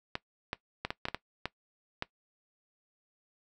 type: clicks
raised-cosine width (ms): 0.3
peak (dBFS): -16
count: 9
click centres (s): 0.154 / 0.531 / 0.85 / 0.905 / 1.054 / 1.085 / 1.146 / 1.456 / 2.024
effects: noise-tail reverb RT60 0.1 s tail -19 dB re dry